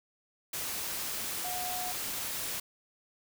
sine tone in noise, 726 Hz, F#5, 33 cents flat, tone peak -37 dBFS, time 1.44-1.92 s, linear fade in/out 5 ms, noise white, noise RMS -36 dBFS, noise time 0.53-2.6 s, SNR -4 dB, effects none

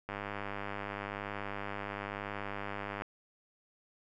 click train, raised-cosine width 0.5 ms, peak -23 dBFS, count 297, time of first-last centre 0.09-3.021 s, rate 101 Hz, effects none

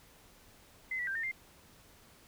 sine tone with pitch steps, 2047 / 1951 / 1579 / 1821 / 2101 Hz, C7 / B6 / G6 / A#6 / C7, -38 / -22 / +12 / -41 / +7 cents, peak -33 dBFS, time 0.91-1.315 s, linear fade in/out 5 ms, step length 81 ms, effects pink hiss -60 dBFS RMS until 2.27 s

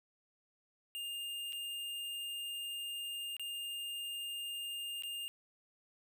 square tone with dropouts, 2814 Hz, F7, 12 cents sharp, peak -40 dBFS, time 0.95-5.28 s, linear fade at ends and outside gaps 0 ms, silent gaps 1.524-1.53 / 3.367-3.396 / 5.023-5.035 s, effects none

